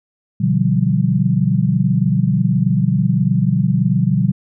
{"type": "chord", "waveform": "sine", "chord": "G dominant seventh", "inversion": "first", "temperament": "equal with one note detuned", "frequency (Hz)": [123.47, 146.83, 174.61, 193.08], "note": ["B2", "D3", "F3", "G3"], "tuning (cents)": [0, 0, 0, -26], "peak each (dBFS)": -18, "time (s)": [0.4, 4.32], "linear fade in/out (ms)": 10, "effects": []}